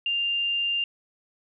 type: tone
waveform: sine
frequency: 2795 Hz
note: F7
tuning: 1 cent sharp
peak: -23 dBFS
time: 0.06-0.84 s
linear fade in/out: 2 ms
effects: none